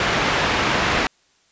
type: low-pass noise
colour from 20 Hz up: white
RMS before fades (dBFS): -20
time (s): 0-1.07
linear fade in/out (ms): 2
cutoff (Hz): 2200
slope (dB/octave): 12
effects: white hiss -60 dBFS RMS until 1.51 s + resampled to 16000 Hz